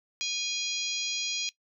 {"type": "harmonic tone with a mistuned harmonic", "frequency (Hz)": 820, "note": "G#5", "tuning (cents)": -22, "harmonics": [3, 4, 5, 6, 7, 8], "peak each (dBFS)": [-34, -35, -36, -37, -37, -38], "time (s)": [0.21, 1.49], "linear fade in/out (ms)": 0, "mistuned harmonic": 8, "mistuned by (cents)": 26, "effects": ["noise-tail reverb RT60 0.1 s tail -19 dB re dry"]}